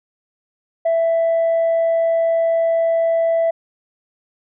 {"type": "tone", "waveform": "sine", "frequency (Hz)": 662, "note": "E5", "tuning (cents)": 7, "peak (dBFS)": -12, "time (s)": [0.85, 3.51], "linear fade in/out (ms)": 10, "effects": ["tanh soft clip ceiling -12 dBFS"]}